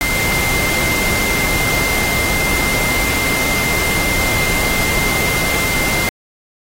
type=tone in noise; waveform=sine; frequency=2093 Hz; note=C7; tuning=in tune; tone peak=-18 dBFS; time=0.01-6.09 s; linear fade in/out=0 ms; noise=pink; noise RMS=-19 dBFS; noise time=0.01-6.09 s; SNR=-2 dB; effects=AAC 48 kbps